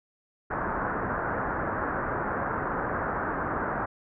white low-pass noise, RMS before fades -30 dBFS, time 0.5-3.86 s, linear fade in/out 10 ms, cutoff 1600 Hz, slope 48 dB/octave, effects none

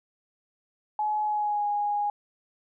sine tone with pitch glide, 848 to 825.3 Hz, G#5 to G#5, +36 to -11 cents, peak -24 dBFS, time 0.99-2.1 s, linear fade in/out 2 ms, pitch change -47 cents, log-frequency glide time 1.23-1.66 s, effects none

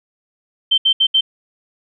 sine tone bursts at uneven times, 3117 Hz, G7, 11 cents flat, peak -10 dBFS, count 4, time 0.71-0.78 / 0.85-0.93 / 1-1.07 / 1.14-1.21 s, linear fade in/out 10 ms, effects none

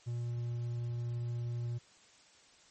triangle tone, 119.3 Hz, A#2, 41 cents sharp, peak -32 dBFS, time 0.06-1.79 s, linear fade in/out 20 ms, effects white hiss -62 dBFS RMS until 2.7 s + MP3 32 kbps

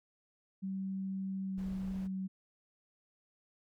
sine tone with pitch glide, 191.9 to 189.7 Hz, G3 to F#3, -37 to +43 cents, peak -35 dBFS, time 0.62-2.28 s, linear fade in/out 20 ms, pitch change -20 cents, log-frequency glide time 1.46-1.59 s
brown noise, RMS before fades -48 dBFS, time 1.57-2.08 s, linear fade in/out 20 ms
effects none

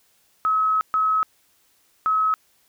sine tone bursts at uneven times, 1283 Hz, E6, 47 cents flat, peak -17 dBFS, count 3, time 0.45-0.81 / 0.94-1.23 / 2.06-2.34 s, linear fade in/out 0 ms, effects white hiss -62 dBFS RMS until 2.68 s

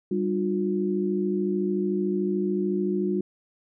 sine tone cluster, 195.7 / 304.6 / 358.2 Hz, G3 / D#4 / F4, -3 / -37 / +44 cents, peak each -26 / -31 / -26 dBFS, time 0.11-3.21 s, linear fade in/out 5 ms, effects none

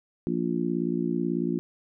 harmonic tone, 58.2 Hz, A#1, 2 cents flat, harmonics 3 / 4 / 5 / 6, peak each -30 / -30 / -30 / -30 dBFS, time 0.27-1.59 s, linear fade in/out 0 ms, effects none

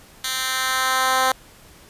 10% pulse tone with high-pass filter sweep, 260.2 Hz, C4, 9 cents flat, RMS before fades -21 dBFS, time 0.24-1.32 s, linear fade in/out 2 ms, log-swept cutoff 2800 to 680 Hz, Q 0.99, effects pink hiss -48 dBFS RMS until 1.89 s + resampled to 32000 Hz

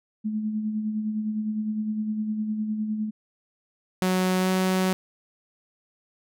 sine tone with tremolo, 214.8 Hz, A3, 41 cents flat, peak -23 dBFS, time 0.24-3.11 s, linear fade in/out 20 ms, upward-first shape sine, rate 9.8 Hz, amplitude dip 45%
sawtooth tone with pitch glide, 185 to 186.72 Hz, F#3 to F#3, 0 to +16 cents, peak -17 dBFS, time 4.02-4.93 s, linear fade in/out 0 ms, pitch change +16 cents, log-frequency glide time 4.39-4.49 s
effects none

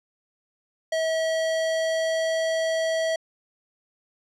square tone with pitch glide, 644 to 648.1 Hz, E5 to E5, -41 to -30 cents, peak -23 dBFS, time 0.92-3.16 s, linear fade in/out 5 ms, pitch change +11 cents, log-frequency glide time 1.04-2.41 s, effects low-pass 7000 Hz 12 dB/octave

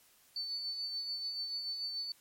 sine tone with tremolo, 4502 Hz, C#8, 26 cents sharp, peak -34 dBFS, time 0.36-2.12 s, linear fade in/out 2 ms, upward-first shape sine, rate 6.9 Hz, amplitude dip 40%, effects white hiss -65 dBFS RMS until 2.2 s + MP3 64 kbps

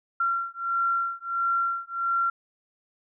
sine beating tone pair, 1369 / 1370.5 Hz, F6 / F6, -35 / -33 cents, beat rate 1.5 Hz, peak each -27 dBFS, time 0.2-2.3 s, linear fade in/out 5 ms, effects none

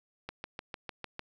click train, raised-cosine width 0.3 ms, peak -22 dBFS, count 7, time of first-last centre 0.29-1.194 s, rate 6.64 Hz, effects none

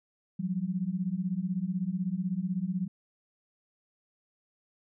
sine beating tone pair, 174.61 / 190.61 Hz, F3 / G3, 0 / -48 cents, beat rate 16 Hz, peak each -32 / -31 dBFS, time 0.39-2.88 s, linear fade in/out 10 ms, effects none

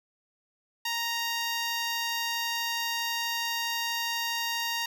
10% pulse tone, 932.3 Hz, A#5, in tune, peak -20 dBFS, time 0.85-4.86 s, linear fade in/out 5 ms, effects none

